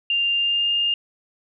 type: tone with pitch glide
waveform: sine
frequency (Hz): 2794 to 2818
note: F7 to F7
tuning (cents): 0 to +15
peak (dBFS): -18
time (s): 0.1-0.94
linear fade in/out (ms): 2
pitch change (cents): +15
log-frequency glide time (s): 0.33-0.72
effects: none